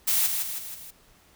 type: noise with echo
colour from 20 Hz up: blue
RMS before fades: -23 dBFS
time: 0.07-0.27 s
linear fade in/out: 10 ms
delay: 160 ms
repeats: 4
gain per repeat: -5 dB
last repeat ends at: 0.91 s
effects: pink hiss -58 dBFS RMS until 1.35 s